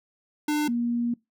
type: tone pair in turn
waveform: square / sine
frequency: 299.3 / 237.6 Hz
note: D4 / A#3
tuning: +33 / +33 cents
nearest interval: major third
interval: 400 cents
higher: first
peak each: -23 dBFS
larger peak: neither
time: 0.48-0.68 / 0.68-1.14 s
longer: second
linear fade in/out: 5 ms
effects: noise-tail reverb RT60 0.2 s tail -23 dB re dry